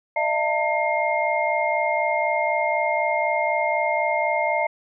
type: tone cluster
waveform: sine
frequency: 608 / 672 / 904 / 2126 Hz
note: D#5 / E5 / A5 / C7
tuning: -40 / +33 / +47 / +27 cents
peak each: -25 dBFS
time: 0.16-4.67 s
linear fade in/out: 5 ms
effects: none